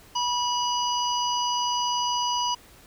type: harmonic tone with a mistuned harmonic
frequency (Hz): 974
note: B5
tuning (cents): -24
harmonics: 1 / 3 / 5 / 6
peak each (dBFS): -25 / -30 / -32 / -33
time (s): 0.15-2.55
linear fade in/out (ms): 10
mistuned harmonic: 6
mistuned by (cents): +43
effects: pink hiss -52 dBFS RMS until 2.86 s